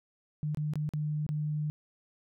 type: tone with dropouts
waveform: sine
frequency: 150.9 Hz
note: D3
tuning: 47 cents sharp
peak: -29 dBFS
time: 0.43-1.7 s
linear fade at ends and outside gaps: 0 ms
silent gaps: 0.547-0.572 / 0.736-0.756 / 0.891-0.936 / 1.265-1.29 s
effects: none